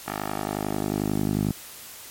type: tone with band-pass filter sweep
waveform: 10% pulse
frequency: 51.2 Hz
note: G#1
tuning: 24 cents flat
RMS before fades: -27 dBFS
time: 0.06-1.52 s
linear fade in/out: 10 ms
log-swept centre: 1200 to 180 Hz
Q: 0.93
effects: white hiss -42 dBFS RMS until 2.1 s + MP3 64 kbps